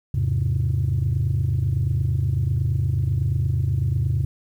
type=chord; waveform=sine; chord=E augmented; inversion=none; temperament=equal with one note detuned; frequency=82.41 / 103.83 / 132.1 Hz; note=E2 / G#2 / B#2; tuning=0 / 0 / +17 cents; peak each=-23 / -22 / -21 dBFS; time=0.14-4.25 s; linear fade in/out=5 ms; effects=tanh soft clip ceiling -14 dBFS + 9-bit